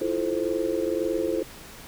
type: chord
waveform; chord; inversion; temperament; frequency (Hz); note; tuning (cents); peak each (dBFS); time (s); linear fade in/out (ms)
sine; F major seventh; third; just; 327.4 / 349.2 / 436.5 / 523.8; E4 / F4 / A4 / C5; -12 / 0 / -14 / +2; -29; 0.01-1.43; 5
effects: pink hiss -44 dBFS RMS until 1.87 s